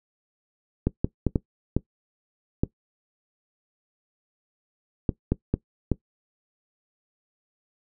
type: clicks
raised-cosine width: 3 ms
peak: -8 dBFS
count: 10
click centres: 0.87 / 1.045 / 1.267 / 1.358 / 1.766 / 2.635 / 5.092 / 5.32 / 5.54 / 5.917 s
effects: noise-tail reverb RT60 0.1 s tail -19 dB re dry